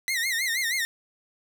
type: tone with vibrato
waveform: sawtooth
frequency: 1975.5 Hz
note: B6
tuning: in tune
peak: -21 dBFS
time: 0.08-0.85 s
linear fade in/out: 0 ms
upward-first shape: sine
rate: 6.3 Hz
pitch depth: 150 cents each way
effects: none